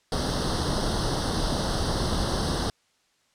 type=noise with comb filter; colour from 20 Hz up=pink; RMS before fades=-26 dBFS; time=0.12-2.7 s; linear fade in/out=2 ms; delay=0.21 ms; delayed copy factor=+0.95; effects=white hiss -67 dBFS RMS until 3.34 s + low-pass 7000 Hz 12 dB/octave